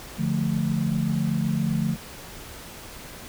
sine chord, D minor, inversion none, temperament equal, 146.83 / 174.61 / 220 Hz, D3 / F3 / A3, 0 / 0 / 0 cents, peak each -26 dBFS, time 0.17-1.97 s, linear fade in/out 50 ms, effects pink hiss -41 dBFS RMS until 3.28 s

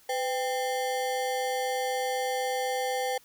square ring-modulated tone, 648 Hz, E5, 30 cents flat, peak -25 dBFS, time 0.09-3.18 s, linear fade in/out 5 ms, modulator 142 Hz, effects white hiss -59 dBFS RMS until 3.24 s

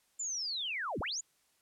sine linear two-way sweep, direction down then up, 7300 to 33 to 7300 Hz, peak -34 dBFS, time 0.19-1.21 s, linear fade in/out 10 ms, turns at 1 s, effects white hiss -72 dBFS RMS until 1.61 s + low-pass 12000 Hz 12 dB/octave

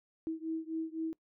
sine beating tone pair, 320.9 / 324.8 Hz, E4 / E4, -46 / -26 cents, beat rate 3.9 Hz, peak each -37 / -38 dBFS, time 0.27-1.13 s, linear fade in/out 0 ms, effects noise-tail reverb RT60 0.1 s tail -22 dB re dry

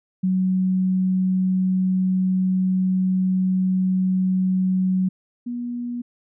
sine tone pair in turn, 186.3 / 241.6 Hz, F#3 / B3, +12 / -38 cents, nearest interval major third, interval 450 cents, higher second, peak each -17 / -25 dBFS, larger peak first, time 0.23-5.09 / 5.46-6.02 s, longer first, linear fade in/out 10 ms, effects none

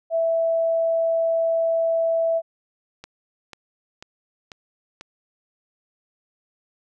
sine tone, 659.3 Hz, E5, in tune, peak -18 dBFS, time 0.1-2.42 s, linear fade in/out 50 ms
click train, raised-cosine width 0.2 ms, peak -21 dBFS, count 5, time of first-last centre 3.04-5.01 s, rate 2.03 Hz
effects none

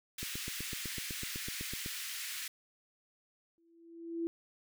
pink high-pass noise, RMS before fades -41 dBFS, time 0.18-2.48 s, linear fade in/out 5 ms, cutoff 1800 Hz, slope 24 dB/octave
click train, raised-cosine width 3 ms, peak -29 dBFS, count 14, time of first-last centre 0.23-1.861 s, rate 7.97 Hz
sine tone with exponential growth, 334.2 Hz, E4, 24 cents sharp, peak -30 dBFS, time 3.58-4.27 s, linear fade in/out 0 ms, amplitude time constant 150 ms
effects none

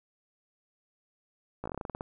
slowing click train, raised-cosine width 1 ms, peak -22 dBFS, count 12, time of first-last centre 1.64-2.009 s, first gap 16 ms, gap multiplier 1.14, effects none

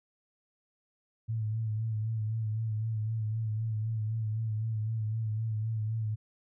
sine tone with vibrato, 110 Hz, A2, in tune, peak -29 dBFS, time 1.28-6.16 s, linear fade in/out 20 ms, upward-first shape sine, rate 3.9 Hz, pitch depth 46 cents each way, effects none

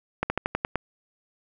slowing click train, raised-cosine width 0.5 ms, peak -9 dBFS, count 7, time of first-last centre 0.23-0.757 s, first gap 70 ms, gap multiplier 1.09, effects none

